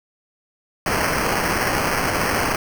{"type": "noise with sample-and-hold", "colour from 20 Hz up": "violet", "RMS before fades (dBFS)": -21, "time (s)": [0.86, 2.56], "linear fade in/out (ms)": 2, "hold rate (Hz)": 3675, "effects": []}